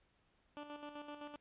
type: tone with tremolo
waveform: 15% pulse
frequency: 293.7 Hz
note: D4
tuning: in tune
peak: -39 dBFS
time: 0.57-1.36 s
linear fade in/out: 0 ms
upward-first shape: square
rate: 7.8 Hz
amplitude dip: 55%
effects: pink hiss -75 dBFS RMS until 1.4 s + resampled to 8000 Hz